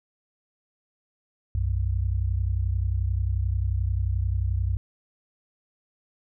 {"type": "tone pair together", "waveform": "sine", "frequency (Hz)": [62.9, 94.24], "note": ["B1", "F#2"], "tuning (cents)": [32, 32], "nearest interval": "perfect fifth", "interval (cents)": 700, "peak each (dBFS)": -25, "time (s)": [1.55, 4.77], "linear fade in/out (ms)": 0, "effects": []}